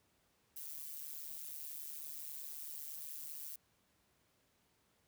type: noise with amplitude modulation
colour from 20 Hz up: violet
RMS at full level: -43 dBFS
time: 0.56-3.56 s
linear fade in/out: 5 ms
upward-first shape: sine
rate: 148 Hz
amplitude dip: 90%
effects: pink hiss -75 dBFS RMS until 5.07 s + high-pass 60 Hz 12 dB/octave